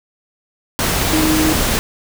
sine tone in noise, 312.7 Hz, D#4, 9 cents sharp, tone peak -14 dBFS, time 1.13-1.53 s, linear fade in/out 0 ms, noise pink, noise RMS -17 dBFS, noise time 0.79-1.79 s, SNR 0 dB, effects none

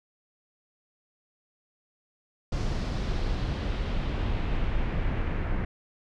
brown noise with low-pass filter sweep, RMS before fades -28 dBFS, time 2.52-5.65 s, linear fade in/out 5 ms, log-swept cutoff 5700 to 2000 Hz, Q 1.6, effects none

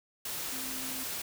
sine tone in noise, 261.6 Hz, C4, in tune, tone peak -44 dBFS, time 0.52-1.04 s, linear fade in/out 5 ms, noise white, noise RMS -37 dBFS, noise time 0.25-1.22 s, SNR -10 dB, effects none

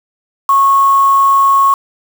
sine tone with quantisation, 1098 Hz, C#6, 17 cents flat, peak -6 dBFS, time 0.49-1.74 s, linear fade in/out 2 ms, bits 4, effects none

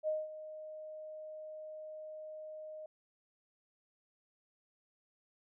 sine tone with ADSR envelope, 620 Hz, D#5, 6 cents flat, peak -30 dBFS, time 0.03-2.86 s, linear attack 47 ms, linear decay 200 ms, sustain -14 dB, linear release 3 ms, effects none

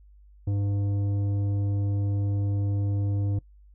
sine tone with tanh clipping, 100.6 Hz, G2, 45 cents sharp, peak -25 dBFS, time 0.47-3.39 s, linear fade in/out 5 ms, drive 10 dB, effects noise-tail reverb RT60 0.1 s tail -22 dB re dry + added 50 Hz sine -50 dBFS peak until 3.74 s

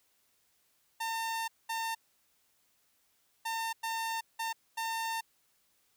sawtooth tone bursts at uneven times, 905 Hz, A5, 48 cents sharp, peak -29 dBFS, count 6, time 1-1.48 / 1.69-1.95 / 3.45-3.73 / 3.83-4.21 / 4.39-4.53 / 4.77-5.21 s, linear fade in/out 10 ms, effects white hiss -72 dBFS RMS until 5.96 s

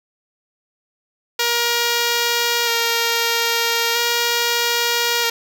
5% pulse tone with vibrato, 469.1 Hz, A#4, 11 cents sharp, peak -5 dBFS, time 1.39-5.3 s, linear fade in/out 5 ms, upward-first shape square, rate 0.39 Hz, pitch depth 15 cents each way, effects none

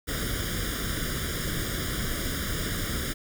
pink noise with comb filter, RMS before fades -30 dBFS, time 0.07-3.14 s, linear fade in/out 20 ms, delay 0.58 ms, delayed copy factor +0.95, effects none

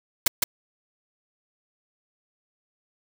white noise with echo, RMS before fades -18 dBFS, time 0.26-0.28 s, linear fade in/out 5 ms, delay 160 ms, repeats 1, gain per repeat -3 dB, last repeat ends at 0.44 s, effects none

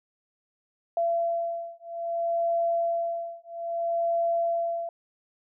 sine beating tone pair, 677 / 677.61 Hz, E5 / E5, +46 / +48 cents, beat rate 0.61 Hz, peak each -28 dBFS, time 0.97-4.89 s, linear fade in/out 2 ms, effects none

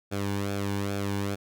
sawtooth tone with flanger, 100 Hz, G2, 35 cents sharp, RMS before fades -30 dBFS, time 0.11-1.36 s, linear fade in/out 20 ms, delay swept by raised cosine 1 to 1.58 ms, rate 2.4 Hz, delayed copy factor -0.6, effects none

